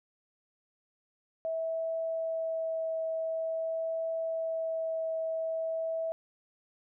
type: tone with vibrato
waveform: sine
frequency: 650 Hz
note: E5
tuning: 24 cents flat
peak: -30 dBFS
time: 1.45-6.12 s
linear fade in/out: 0 ms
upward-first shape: triangle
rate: 0.47 Hz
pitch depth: 9 cents each way
effects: none